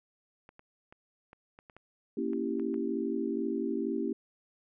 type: clicks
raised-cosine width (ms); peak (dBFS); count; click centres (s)
0.5; -36; 10; 0.491 / 0.594 / 0.925 / 1.331 / 1.589 / 1.698 / 1.766 / 2.333 / 2.597 / 2.742
type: chord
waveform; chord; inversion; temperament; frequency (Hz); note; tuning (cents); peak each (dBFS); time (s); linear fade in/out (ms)
sine; A# diminished seventh; none; equal; 233.1 / 277.2 / 329.6 / 392; A#3 / C#4 / E4 / G4; 0 / 0 / 0 / 0; -35; 2.17-4.13; 5
effects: none